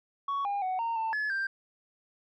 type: tone with pitch steps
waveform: sine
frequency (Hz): 1117 / 807 / 745 / 921 / 893 / 1711 / 1579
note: C#6 / G#5 / F#5 / A#5 / A5 / A6 / G6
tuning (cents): +13 / -50 / +12 / -21 / +25 / -49 / +12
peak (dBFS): -26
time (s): 0.28-1.47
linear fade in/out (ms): 5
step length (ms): 170
effects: tanh soft clip ceiling -27 dBFS